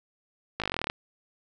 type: slowing click train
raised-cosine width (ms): 0.3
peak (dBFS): -13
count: 14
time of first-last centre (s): 0.6-0.899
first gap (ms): 18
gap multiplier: 1.04
effects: none